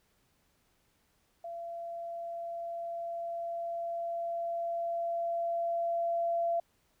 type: tone with level ramp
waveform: sine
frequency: 680 Hz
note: F5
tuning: 46 cents flat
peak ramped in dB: -38 to -27 dBFS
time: 1.44-6.6 s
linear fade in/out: 5 ms
effects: pink hiss -72 dBFS RMS until 7 s